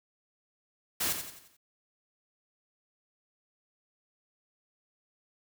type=noise with echo; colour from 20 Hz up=white; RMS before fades=-30 dBFS; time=1-1.13 s; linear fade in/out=10 ms; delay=88 ms; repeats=5; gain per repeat=-7 dB; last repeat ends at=1.57 s; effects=none